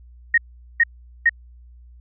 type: tone bursts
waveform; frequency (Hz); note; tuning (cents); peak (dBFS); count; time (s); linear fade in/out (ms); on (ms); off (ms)
sine; 1864.7; A#6; 0; -11; 3; 0.34-1.294; 5; 38; 420
effects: added 60 Hz sine -43 dBFS peak until 2 s